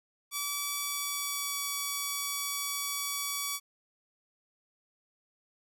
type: tone with pitch glide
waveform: 5% pulse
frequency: 1149 to 1139.1 Hz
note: D6 to C#6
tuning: -38 to +47 cents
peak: -20 dBFS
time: 0.31-3.6 s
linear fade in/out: 50 ms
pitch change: -15 cents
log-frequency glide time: 0.78-1.64 s
effects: none